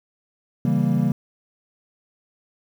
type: chord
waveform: triangle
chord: C# diminished seventh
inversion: none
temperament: equal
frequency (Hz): 138.59 / 164.81 / 196 / 233.1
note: C#3 / E3 / G3 / Bb3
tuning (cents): 0 / 0 / 0 / 0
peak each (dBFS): -21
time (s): 0.65-1.12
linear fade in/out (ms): 2
effects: 8-bit